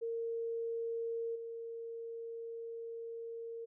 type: tone with level steps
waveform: sine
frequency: 460.2 Hz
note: A#4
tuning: 22 cents flat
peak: -35 / -41 dBFS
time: 0.01-3.66 s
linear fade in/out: 20 ms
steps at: 1.35 s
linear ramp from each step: 10 ms
effects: none